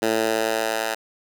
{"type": "tone with high-pass filter sweep", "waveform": "10% pulse", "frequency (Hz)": 111.4, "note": "A2", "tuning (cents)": 22, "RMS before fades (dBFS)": -23, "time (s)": [0.02, 0.95], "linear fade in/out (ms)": 10, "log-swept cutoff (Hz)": [320, 840], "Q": 1.1, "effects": []}